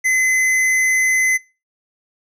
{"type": "tone", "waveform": "square", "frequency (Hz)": 2039, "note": "C7", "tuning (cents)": -45, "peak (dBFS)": -14, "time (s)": [0.04, 1.38], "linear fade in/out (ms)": 20, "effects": ["noise-tail reverb RT60 0.3 s tail -23 dB re dry", "low-pass 12000 Hz 12 dB/octave"]}